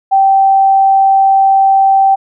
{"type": "tone", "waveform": "sine", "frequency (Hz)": 778, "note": "G5", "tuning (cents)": -13, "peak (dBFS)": -5, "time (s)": [0.11, 2.16], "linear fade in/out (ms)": 20, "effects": []}